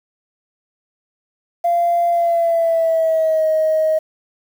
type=tone with pitch glide; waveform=sine; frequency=690 to 629.1 Hz; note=F5 to D#5; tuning=-21 to +19 cents; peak=-12 dBFS; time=1.64-3.99 s; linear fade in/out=10 ms; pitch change=-160 cents; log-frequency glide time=2.09-3.47 s; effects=tanh soft clip ceiling -9 dBFS + 7-bit